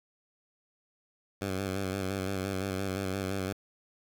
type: tone with vibrato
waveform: 10% pulse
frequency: 96.1 Hz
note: G2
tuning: 34 cents flat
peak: -23 dBFS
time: 1.41-3.53 s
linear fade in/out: 10 ms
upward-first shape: square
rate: 5.8 Hz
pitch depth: 38 cents each way
effects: 9-bit